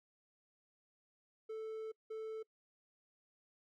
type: tone bursts at uneven times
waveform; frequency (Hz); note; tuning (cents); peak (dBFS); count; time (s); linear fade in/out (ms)
triangle; 440; A4; 0; -39; 2; 1.49-1.92 / 2.1-2.43; 10
effects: noise-tail reverb RT60 0.1 s tail -26 dB re dry